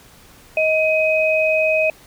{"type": "tone pair together", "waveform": "sine", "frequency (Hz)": [630, 2520], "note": ["D#5", "D#7"], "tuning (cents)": [21, 21], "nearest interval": "2 octaves", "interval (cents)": 2400, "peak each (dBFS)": [-16, -18], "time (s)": [0.57, 1.9], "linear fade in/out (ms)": 2, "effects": ["pink hiss -47 dBFS RMS until 2.06 s"]}